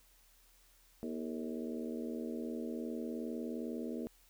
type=harmonic tone with a mistuned harmonic; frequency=79.6 Hz; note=D#2; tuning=40 cents sharp; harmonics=3 / 4 / 5 / 6 / 7 / 8; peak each=-40 / -44 / -46 / -46 / -52 / -52 dBFS; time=1.03-4.07 s; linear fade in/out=0 ms; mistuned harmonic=6; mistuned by=-63 cents; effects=added 40 Hz sine -67 dBFS peak until 4.29 s + white hiss -67 dBFS RMS until 4.29 s